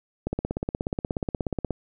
click train, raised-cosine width 2 ms, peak -13 dBFS, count 25, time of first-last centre 0.27-1.707 s, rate 16.7 Hz, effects none

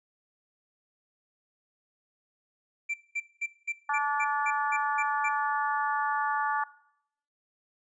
triangle tone bursts, 2349 Hz, D7, in tune, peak -27 dBFS, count 10, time 2.89-5.29 s, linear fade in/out 10 ms, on 51 ms, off 210 ms
harmonic tone, 289.4 Hz, D4, 25 cents flat, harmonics 3 / 4 / 5 / 6, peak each -29 / -31 / -33 / -35 dBFS, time 3.89-6.64 s, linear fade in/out 5 ms
effects noise-tail reverb RT60 0.7 s tail -19 dB re dry + resampled to 22050 Hz

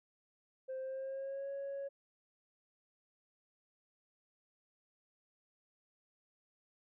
sine tone with pitch glide, 523.3 to 554.4 Hz, C5 to C#5, 0 to 0 cents, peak -37 dBFS, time 0.68-1.89 s, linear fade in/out 20 ms, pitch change +100 cents, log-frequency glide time 0.79-1.5 s, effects tanh soft clip ceiling -37 dBFS

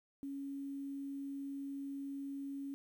sine tone with quantisation, 277.2 Hz, C#4, in tune, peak -40 dBFS, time 0.23-2.74 s, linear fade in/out 0 ms, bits 11, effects none

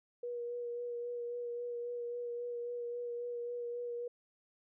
sine tone with vibrato, 479.9 Hz, B4, 50 cents flat, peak -37 dBFS, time 0.23-4.08 s, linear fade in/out 5 ms, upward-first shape sine, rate 3.7 Hz, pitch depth 17 cents each way, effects none

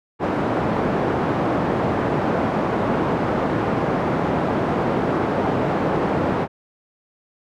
pink band-pass noise, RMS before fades -21 dBFS, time 0.19-6.48 s, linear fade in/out 50 ms, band 160 to 1000 Hz, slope 12 dB/octave, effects none

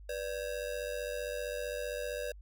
square ring-modulated tone, 540 Hz, C#5, 45 cents flat, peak -33 dBFS, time 0.09-2.32 s, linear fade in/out 5 ms, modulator 47.7 Hz, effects added 50 Hz sine -48 dBFS peak until 2.41 s

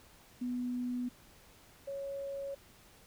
sine tone pair in turn, 246.9 / 554.3 Hz, B3 / C#5, 0 / 0 cents, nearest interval octave + major second, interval 1400 cents, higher second, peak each -33 / -37 dBFS, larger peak first, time 0.41-1.09 / 1.87-2.55 s, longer neither, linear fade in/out 10 ms, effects pink hiss -60 dBFS RMS until 3.06 s

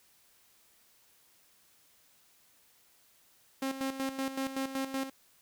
sawtooth tone with tremolo, 268 Hz, C4, 42 cents sharp, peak -27 dBFS, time 3.62-5.1 s, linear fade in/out 5 ms, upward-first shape square, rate 5.3 Hz, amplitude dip 65%, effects white hiss -65 dBFS RMS until 5.41 s

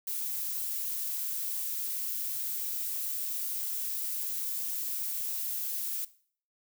violet noise, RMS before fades -34 dBFS, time 0.07-6.05 s, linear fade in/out 5 ms, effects noise-tail reverb RT60 0.5 s tail -18 dB re dry

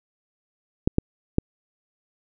clicks, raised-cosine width 3 ms, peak -5 dBFS, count 3, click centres 0.875 / 0.984 / 1.384 s, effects none

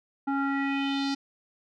square tone with low-pass filter sweep, 276.1 Hz, C#4, 7 cents flat, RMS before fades -28 dBFS, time 0.27-1.15 s, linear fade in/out 10 ms, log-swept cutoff 1100 to 5000 Hz, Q 3.6, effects none

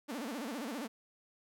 sawtooth tone with vibrato, 256.8 Hz, C4, 32 cents flat, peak -34 dBFS, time 0.08-0.88 s, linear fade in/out 20 ms, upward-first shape sine, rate 15 Hz, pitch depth 280 cents each way, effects none

